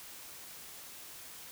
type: silence
effects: white hiss -49 dBFS RMS until 1.51 s